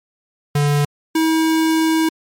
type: tone pair in turn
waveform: square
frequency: 145.3 / 320.8 Hz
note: D3 / E4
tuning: -18 / -47 cents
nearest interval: octave + major second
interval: 1371 cents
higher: second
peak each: -14 dBFS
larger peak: neither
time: 0.55-0.85 / 1.15-2.09 s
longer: second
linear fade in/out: 5 ms
effects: MP3 64 kbps